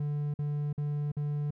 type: tone bursts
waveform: triangle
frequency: 146.83 Hz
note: D3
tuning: in tune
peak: -27 dBFS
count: 4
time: 0-1.507 s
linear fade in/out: 5 ms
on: 340 ms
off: 49 ms
effects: none